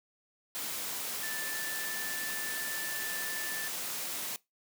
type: tone in noise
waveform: sine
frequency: 1760 Hz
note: A6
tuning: in tune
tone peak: -38 dBFS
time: 1.23-3.68 s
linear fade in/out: 0 ms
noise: white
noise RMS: -37 dBFS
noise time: 0.55-4.36 s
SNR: -4 dB
effects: noise-tail reverb RT60 0.2 s tail -22 dB re dry + high-pass 150 Hz 12 dB/octave